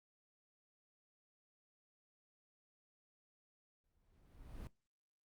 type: noise with exponential growth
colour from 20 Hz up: brown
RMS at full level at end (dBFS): -45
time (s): 3.84-4.67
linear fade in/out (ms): 1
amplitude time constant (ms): 180
effects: noise-tail reverb RT60 0.2 s tail -19 dB re dry + Opus 48 kbps